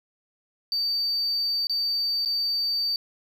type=tone with dropouts; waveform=sine; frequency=4611 Hz; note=D8; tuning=33 cents flat; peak=-21 dBFS; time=0.72-2.96 s; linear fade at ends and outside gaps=1 ms; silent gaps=1.67-1.696 / 2.25-2.258 s; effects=tanh soft clip ceiling -21 dBFS + 9-bit